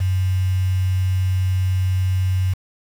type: tone with quantisation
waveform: sine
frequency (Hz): 93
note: F#2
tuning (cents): +9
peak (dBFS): -16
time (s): 0-2.54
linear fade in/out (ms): 10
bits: 6
effects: none